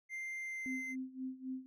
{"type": "tone with pitch glide", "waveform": "triangle", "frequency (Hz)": [2093, 2074], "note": ["C7", "C7"], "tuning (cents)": [0, -16], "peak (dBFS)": -38, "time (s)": [0.09, 0.96], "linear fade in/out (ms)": 50, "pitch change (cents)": -16, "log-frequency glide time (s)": [0.4, 0.75]}
{"type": "tone with tremolo", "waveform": "sine", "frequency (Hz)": 259.9, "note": "C4", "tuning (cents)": -11, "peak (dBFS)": -37, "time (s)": [0.66, 1.66], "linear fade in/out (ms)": 0, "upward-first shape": "sine", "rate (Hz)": 3.8, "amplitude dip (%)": 85}
{"effects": []}